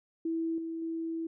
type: tone with level steps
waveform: sine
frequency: 327.8 Hz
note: E4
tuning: 10 cents flat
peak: -29 / -34 / -32 dBFS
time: 0.25-1.27 s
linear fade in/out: 5 ms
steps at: 0.58 / 0.82 s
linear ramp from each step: 2 ms
effects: none